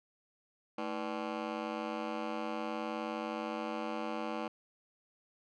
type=ring-modulated tone; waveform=15% pulse; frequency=271.3 Hz; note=C#4; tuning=37 cents flat; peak=-26 dBFS; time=0.78-4.48 s; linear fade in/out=5 ms; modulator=49.7 Hz; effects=low-pass 3000 Hz 12 dB/octave